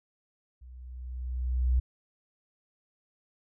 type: tone with level ramp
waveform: sine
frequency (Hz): 62.5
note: B1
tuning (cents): +21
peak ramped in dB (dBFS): -46 to -20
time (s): 0.61-1.8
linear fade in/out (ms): 10
effects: none